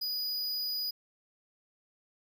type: tone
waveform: square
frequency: 4934 Hz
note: D#8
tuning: 15 cents flat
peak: -32 dBFS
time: 0.01-0.91 s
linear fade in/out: 10 ms
effects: none